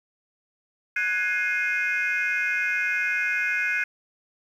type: chord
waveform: sine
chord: Ab dominant seventh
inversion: third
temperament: equal with one note detuned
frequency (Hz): 1480 / 1661.2 / 2127 / 2489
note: Gb6 / Ab6 / C7 / Eb7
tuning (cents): 0 / 0 / +28 / 0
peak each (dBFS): -27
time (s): 0.96-3.84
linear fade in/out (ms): 5
effects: tanh soft clip ceiling -16 dBFS + 9-bit